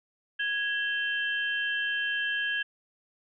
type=tone cluster; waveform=sine; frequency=1658 / 2699 / 3124 Hz; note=G#6 / E7 / G7; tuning=-3 / +40 / -7 cents; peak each=-28 / -37 / -34 dBFS; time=0.39-2.63 s; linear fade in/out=10 ms; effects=none